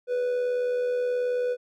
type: tone with amplitude modulation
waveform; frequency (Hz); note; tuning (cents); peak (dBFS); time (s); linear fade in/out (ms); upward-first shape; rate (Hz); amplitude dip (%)
triangle; 493.9; B4; 0; -20; 0.07-1.57; 50; sine; 78.7; 35
effects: none